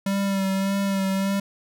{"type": "tone with vibrato", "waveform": "square", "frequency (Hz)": 195.1, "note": "G3", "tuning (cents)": -8, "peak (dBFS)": -22, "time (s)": [0.06, 1.4], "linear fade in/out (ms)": 5, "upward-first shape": "sine", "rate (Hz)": 1.7, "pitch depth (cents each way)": 26, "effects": []}